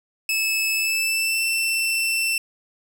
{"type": "tone with pitch glide", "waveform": "sawtooth", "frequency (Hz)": [2606, 2681], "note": ["E7", "E7"], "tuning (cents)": [-20, 29], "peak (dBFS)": -17, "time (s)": [0.29, 2.38], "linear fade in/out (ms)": 2, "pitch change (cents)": 49, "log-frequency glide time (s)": [0.7, 1.45], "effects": []}